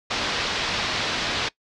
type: low-pass noise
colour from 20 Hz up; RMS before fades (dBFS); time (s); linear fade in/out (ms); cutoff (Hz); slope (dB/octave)
white; -26; 0.1-1.49; 10; 4700; 24
effects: noise-tail reverb RT60 0.1 s tail -21 dB re dry + low-pass 8000 Hz 12 dB/octave